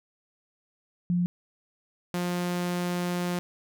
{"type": "tone pair in turn", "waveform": ["sine", "sawtooth"], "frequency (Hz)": [176.2, 176.91], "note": ["F3", "F3"], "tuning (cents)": [16, 23], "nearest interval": "unison", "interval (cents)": 7, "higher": "second", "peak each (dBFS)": [-22, -23], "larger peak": "first", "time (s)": [[1.1, 1.26], [2.14, 3.39]], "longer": "second", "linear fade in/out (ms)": 0, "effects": []}